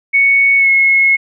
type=tone with pitch glide; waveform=sine; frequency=2220 to 2174 Hz; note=C#7 to C#7; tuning=+2 to -34 cents; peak=-7 dBFS; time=0.13-1.17 s; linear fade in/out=20 ms; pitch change=-36 cents; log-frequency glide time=0.57-0.69 s; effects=none